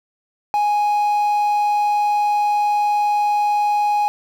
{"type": "tone with quantisation", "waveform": "triangle", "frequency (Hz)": 830.6, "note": "G#5", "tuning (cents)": 0, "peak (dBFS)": -13, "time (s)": [0.54, 4.08], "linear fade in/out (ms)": 0, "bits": 7, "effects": []}